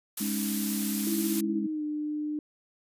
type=noise; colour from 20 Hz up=blue; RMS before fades=-32 dBFS; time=0.17-1.41 s; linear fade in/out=5 ms
type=chord; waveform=sine; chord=Ab suspended fourth; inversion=none; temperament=just; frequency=207.7 / 276.9 / 311.5 Hz; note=Ab3 / Db4 / Eb4; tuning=0 / -2 / +2 cents; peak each=-30 / -36 / -36 dBFS; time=0.2-1.67 s; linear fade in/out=10 ms
type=tone with pitch glide; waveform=sine; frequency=327.6 to 300.4 Hz; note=E4 to D4; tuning=-11 to +39 cents; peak=-29 dBFS; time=1.07-2.39 s; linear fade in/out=2 ms; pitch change=-150 cents; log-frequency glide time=1.54-1.83 s
effects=resampled to 32000 Hz